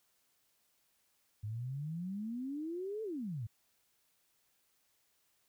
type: exponential two-way sweep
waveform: sine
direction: up then down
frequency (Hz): 102 to 450.1 to 102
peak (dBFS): -37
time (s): 1.43-3.47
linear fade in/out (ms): 10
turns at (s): 3.03
effects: white hiss -75 dBFS RMS until 5.48 s